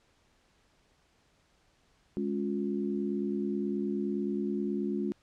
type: chord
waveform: sine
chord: Db major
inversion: second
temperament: equal with one note detuned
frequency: 207.7 / 277.2 / 355.3 Hz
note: Ab3 / Db4 / F4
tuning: 0 / 0 / +30 cents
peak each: -32 / -35 / -34 dBFS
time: 2.17-5.12 s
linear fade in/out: 0 ms
effects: pink hiss -68 dBFS RMS until 5.22 s + low-pass 7000 Hz 12 dB/octave